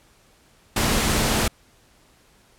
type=tone in noise; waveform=sine; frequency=220 Hz; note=A3; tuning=in tune; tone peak=-29 dBFS; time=0.76-1.48 s; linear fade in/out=5 ms; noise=pink; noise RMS=-21 dBFS; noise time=0.76-1.48 s; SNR=-11 dB; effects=pink hiss -57 dBFS RMS until 2.58 s + low-pass 12000 Hz 12 dB/octave